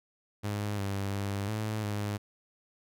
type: tone with pitch steps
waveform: sawtooth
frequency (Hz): 103.4 / 98.9 / 99.7 / 108 / 103.4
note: G#2 / G2 / G2 / A2 / G#2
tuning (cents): -7 / +16 / +30 / -32 / -7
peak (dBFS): -27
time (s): 0.43-2.18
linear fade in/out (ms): 20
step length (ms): 350
effects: none